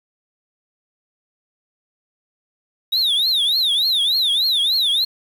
triangle tone with vibrato, 3742 Hz, A#7, 6 cents sharp, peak -14 dBFS, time 2.92-5.05 s, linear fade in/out 10 ms, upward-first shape triangle, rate 3.4 Hz, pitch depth 260 cents each way, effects 7-bit

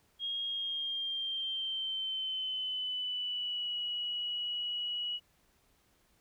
sine tone with pitch glide, 3261 to 2922 Hz, G#7 to F#7, -32 to -22 cents, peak -33 dBFS, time 0.19-5.2 s, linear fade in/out 50 ms, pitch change -190 cents, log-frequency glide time 0.46-3.75 s, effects pink hiss -70 dBFS RMS until 6.2 s

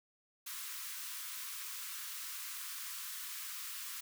white high-pass noise, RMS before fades -44 dBFS, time 0.46-4.01 s, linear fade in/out 10 ms, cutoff 1000 Hz, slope 96 dB/octave, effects none

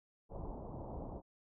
pink low-pass noise, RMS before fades -45 dBFS, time 0.29-1.22 s, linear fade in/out 50 ms, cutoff 960 Hz, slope 48 dB/octave, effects none

